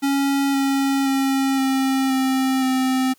square tone with pitch steps, 277.2 / 273.7 / 270.2 / 266.8 / 263.5 / 260.1 Hz, C#4 / C#4 / C#4 / C4 / C4 / C4, 0 / -22 / -44 / +34 / +12 / -10 cents, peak -18 dBFS, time 0.02-3.14 s, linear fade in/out 20 ms, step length 520 ms, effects white hiss -58 dBFS RMS until 3.18 s

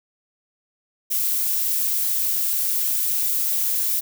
violet noise, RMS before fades -22 dBFS, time 1.1-4.01 s, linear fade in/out 20 ms, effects none

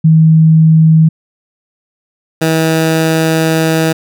sine / 15% pulse tone pair in turn, 159.6 / 160.9 Hz, D#3 / E3, +44 / -42 cents, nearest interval unison, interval 14 cents, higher second, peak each -3 dBFS, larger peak neither, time 0.04-1.09 / 2.41-3.93 s, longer second, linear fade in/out 10 ms, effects none

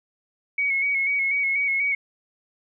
sine tone with vibrato, 2217 Hz, C#7, in tune, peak -20 dBFS, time 0.58-1.95 s, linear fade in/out 5 ms, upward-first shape square, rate 4.1 Hz, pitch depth 32 cents each way, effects none

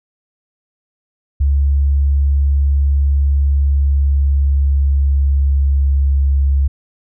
sine tone with pitch glide, 70 to 69 Hz, C#2 to C#2, +18 to -7 cents, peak -10 dBFS, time 1.4-6.68 s, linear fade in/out 10 ms, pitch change -25 cents, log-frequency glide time 3.49-6.14 s, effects none

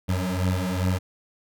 25% pulse beating tone pair, 90.9 / 93.4 Hz, F#2 / F#2, -30 / +17 cents, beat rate 2.5 Hz, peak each -22 dBFS, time 0.08-0.99 s, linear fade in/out 20 ms, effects none

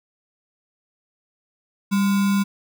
sine tone with sample-and-hold, 198 Hz, G3, 18 cents sharp, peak -16 dBFS, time 1.91-2.44 s, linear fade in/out 20 ms, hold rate 1225 Hz, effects none

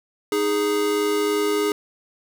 square tone pair together, 311.1 / 414.1 Hz, D#4 / G#4, 0 / -5 cents, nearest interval perfect fourth, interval 495 cents, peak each -26 / -21 dBFS, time 0.32-1.72 s, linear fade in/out 2 ms, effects none

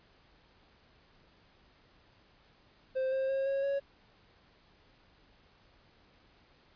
triangle tone with pitch steps, 523.3 / 531.2 / 539.3 / 547.4 / 555.7 Hz, C5 / C5 / C#5 / C#5 / C#5, 0 / +26 / -48 / -22 / +4 cents, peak -27 dBFS, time 2.95-3.8 s, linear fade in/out 20 ms, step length 170 ms, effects pink hiss -64 dBFS RMS until 6.75 s + resampled to 11025 Hz

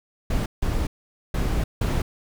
brown noise bursts at uneven times, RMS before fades -23 dBFS, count 4, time 0.3-0.46 / 0.62-0.87 / 1.34-1.64 / 1.81-2.02 s, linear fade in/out 5 ms, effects none

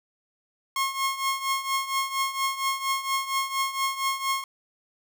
sawtooth tone with tremolo, 1080 Hz, C#6, 45 cents flat, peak -18 dBFS, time 0.76-4.44 s, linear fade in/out 2 ms, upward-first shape triangle, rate 4.3 Hz, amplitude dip 80%, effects none

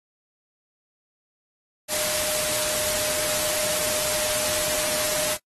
sine tone in noise, 610 Hz, D#5, 34 cents flat, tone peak -32 dBFS, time 1.88-5.38 s, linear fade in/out 50 ms, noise white, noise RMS -25 dBFS, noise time 1.88-5.38 s, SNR -10 dB, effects noise-tail reverb RT60 0.1 s tail -24 dB re dry + AAC 32 kbps

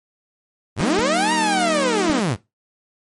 sawtooth linear two-way sweep, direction up then down, 72.5 to 961 to 81 Hz, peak -14 dBFS, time 0.76-2.37 s, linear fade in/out 50 ms, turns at 1.33 s
35% pulse chord, Eb major, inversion first, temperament equal with one note detuned, 191.3 / 233.1 / 311.1 Hz, G3 / Bb3 / Eb4, -42 / 0 / 0 cents, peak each -26 / -26 / -23 dBFS, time 0.79-2.2 s, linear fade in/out 5 ms
clicks, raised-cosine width 5 ms, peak -18 dBFS, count 3, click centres 0.805 / 0.992 / 2.097 s
effects noise-tail reverb RT60 0.2 s tail -18 dB re dry + MP3 48 kbps

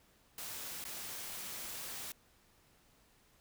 white noise with dropouts, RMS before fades -44 dBFS, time 0.38-2.12 s, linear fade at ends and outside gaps 2 ms, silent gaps 0.841-0.851 s, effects pink hiss -68 dBFS RMS until 3.4 s

